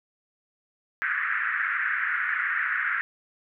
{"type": "band-pass noise", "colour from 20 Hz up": "white", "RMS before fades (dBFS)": -27, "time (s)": [1.02, 3.01], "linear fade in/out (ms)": 0, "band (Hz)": [1400, 1900], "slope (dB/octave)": 48, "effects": []}